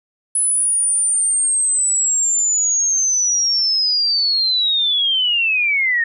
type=linear sweep; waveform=sine; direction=down; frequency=10170 to 1814 Hz; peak=-14 dBFS; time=0.35-6.04 s; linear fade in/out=5 ms; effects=none